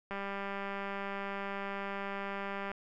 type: click train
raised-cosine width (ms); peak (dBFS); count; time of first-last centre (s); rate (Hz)
0.5; -24; 517; 0.11-2.716; 198
effects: none